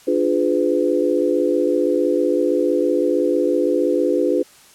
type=chord; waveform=sine; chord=D diminished seventh; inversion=none; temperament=equal with one note detuned; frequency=293.7 / 349.2 / 415.3 / 504.8 Hz; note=D4 / F4 / Ab4 / Cb5; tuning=0 / 0 / 0 / +38 cents; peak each=-21 / -20 / -22 / -20 dBFS; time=0.07-4.43 s; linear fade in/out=10 ms; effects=white hiss -48 dBFS RMS until 4.74 s + low-pass 11000 Hz 12 dB/octave